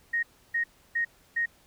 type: tone bursts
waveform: sine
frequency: 1866 Hz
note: A#6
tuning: 1 cent sharp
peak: -24 dBFS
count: 4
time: 0.13-1.46 s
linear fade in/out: 10 ms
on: 100 ms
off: 310 ms
effects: pink hiss -61 dBFS RMS until 1.66 s